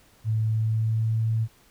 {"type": "tone with pitch glide", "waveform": "sine", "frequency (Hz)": [110, 111.92], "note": ["A2", "A2"], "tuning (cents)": [0, 30], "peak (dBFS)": -21, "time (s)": [0.24, 1.48], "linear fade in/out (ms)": 50, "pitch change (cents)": 30, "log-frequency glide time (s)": [0.47, 1.2], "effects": ["pink hiss -58 dBFS RMS until 1.7 s"]}